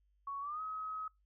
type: tone with pitch glide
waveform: sine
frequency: 1115 to 1273.4 Hz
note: C#6 to D#6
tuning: +10 to +40 cents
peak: -38 dBFS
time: 0.27-1.08 s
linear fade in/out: 5 ms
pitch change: +230 cents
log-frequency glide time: 0.41-0.61 s
effects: noise-tail reverb RT60 0.2 s tail -25 dB re dry + added 50 Hz sine -70 dBFS peak until 1.25 s

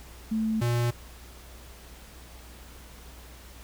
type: tone pair in turn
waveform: sine / square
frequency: 220 / 119.54 Hz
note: A3 / A#2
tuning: 0 / +44 cents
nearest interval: major seventh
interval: 1056 cents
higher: first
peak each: -24 dBFS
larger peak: neither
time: 0.31-0.61 / 0.61-0.91 s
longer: neither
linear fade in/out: 10 ms
effects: added 60 Hz sine -47 dBFS peak until 3.63 s + pink hiss -50 dBFS RMS until 3.63 s

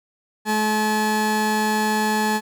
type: tone pair together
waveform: 30% pulse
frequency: 214.5 / 858 Hz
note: A3 / A5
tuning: -44 / -44 cents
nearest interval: 2 octaves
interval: 2400 cents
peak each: -19 / -20 dBFS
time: 0.45-2.41 s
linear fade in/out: 50 ms
effects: none

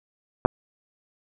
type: clicks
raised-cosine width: 1 ms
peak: -4 dBFS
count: 2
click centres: 0.451 / 0.459 s
effects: none

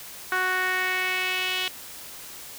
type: tone with band-pass filter sweep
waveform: sawtooth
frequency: 370 Hz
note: F#4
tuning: in tune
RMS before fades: -26 dBFS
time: 0.32-1.68 s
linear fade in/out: 2 ms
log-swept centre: 1500 to 3100 Hz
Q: 3
effects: white hiss -41 dBFS RMS until 2.58 s

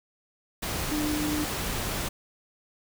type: tone in noise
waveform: sine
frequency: 300.7 Hz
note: D4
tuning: 41 cents sharp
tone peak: -27 dBFS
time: 0.91-1.45 s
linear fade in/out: 10 ms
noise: pink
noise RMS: -31 dBFS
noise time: 0.62-2.09 s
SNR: +1 dB
effects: none

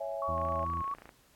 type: chord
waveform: sine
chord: C# minor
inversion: none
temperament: equal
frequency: 554.4 / 659.3 / 830.6 Hz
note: C#5 / E5 / G#5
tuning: 0 / 0 / 0 cents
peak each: -37 / -37 / -42 dBFS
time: 0-0.65 s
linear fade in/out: 10 ms
type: tone with vibrato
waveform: sine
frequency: 1108.7 Hz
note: C#6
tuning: in tune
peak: -32 dBFS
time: 0.22-0.94 s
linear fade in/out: 2 ms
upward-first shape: triangle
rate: 4.5 Hz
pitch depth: 35 cents each way
type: harmonic tone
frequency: 84 Hz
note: E2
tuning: 33 cents sharp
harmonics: 1 / 2 / 3 / 4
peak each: -37 / -44 / -48 / -49 dBFS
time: 0.28-0.82 s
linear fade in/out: 5 ms
type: click train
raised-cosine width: 0.5 ms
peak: -34 dBFS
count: 21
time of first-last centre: 0.38-1.092 s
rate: 28.1 Hz
effects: pink hiss -64 dBFS RMS until 1.35 s + AAC 64 kbps

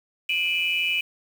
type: tone cluster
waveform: sine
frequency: 2390 / 2562 / 2953 Hz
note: D7 / E7 / F#7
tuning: +30 / -50 / -4 cents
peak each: -26 dBFS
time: 0.29-1.01 s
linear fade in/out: 5 ms
effects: 7-bit

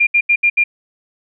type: tone bursts at uneven times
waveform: sine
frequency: 2400 Hz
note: D7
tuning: 37 cents sharp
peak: -9 dBFS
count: 5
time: 0-0.07 / 0.14-0.21 / 0.29-0.36 / 0.43-0.5 / 0.57-0.64 s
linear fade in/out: 10 ms
effects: none

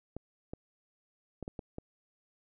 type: clicks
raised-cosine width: 2 ms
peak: -26 dBFS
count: 6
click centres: 0.166 / 0.535 / 1.427 / 1.479 / 1.592 / 1.784 s
effects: none

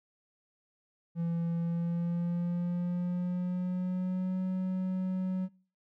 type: tone with pitch glide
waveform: triangle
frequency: 168.6 to 186 Hz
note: E3 to F#3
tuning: +39 to +9 cents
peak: -27 dBFS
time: 1.15-5.49 s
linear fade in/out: 50 ms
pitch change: +170 cents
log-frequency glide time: 1.6-4.4 s
effects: noise-tail reverb RT60 0.5 s tail -26 dB re dry

